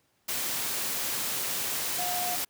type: tone in noise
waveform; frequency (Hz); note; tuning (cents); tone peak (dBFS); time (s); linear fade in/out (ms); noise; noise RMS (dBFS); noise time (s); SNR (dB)
sine; 717; F5; +45; -32; 1.98-2.36; 10; white; -31; 0.28-2.45; -4
effects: pink hiss -70 dBFS RMS until 2.49 s + high-pass 100 Hz 12 dB/octave